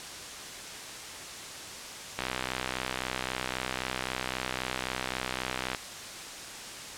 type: click train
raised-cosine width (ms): 0.3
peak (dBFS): -14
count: 228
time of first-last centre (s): 2.19-5.748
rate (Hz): 63.8
effects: white hiss -41 dBFS RMS until 6.97 s + low-pass 8000 Hz 12 dB/octave